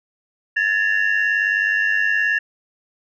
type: tone cluster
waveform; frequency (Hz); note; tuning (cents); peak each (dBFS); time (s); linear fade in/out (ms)
sine; 1697 / 1796 / 2755; G#6 / A6 / F7; +37 / +35 / -24; -18 / -19 / -26; 0.56-2.39; 10
effects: tanh soft clip ceiling -9 dBFS